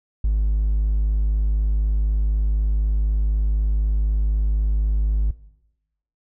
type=tone; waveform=triangle; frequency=52 Hz; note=G#1; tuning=3 cents sharp; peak=-13 dBFS; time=0.24-5.31 s; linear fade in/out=5 ms; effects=noise-tail reverb RT60 0.9 s tail -21 dB re dry + tanh soft clip ceiling -12 dBFS